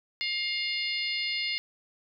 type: harmonic tone with a mistuned harmonic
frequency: 708 Hz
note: F5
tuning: 23 cents sharp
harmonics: 3 / 4 / 5 / 6 / 7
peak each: -32 / -35 / -38 / -34 / -37 dBFS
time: 0.21-1.58 s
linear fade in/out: 0 ms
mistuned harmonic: 6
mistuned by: +23 cents
effects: none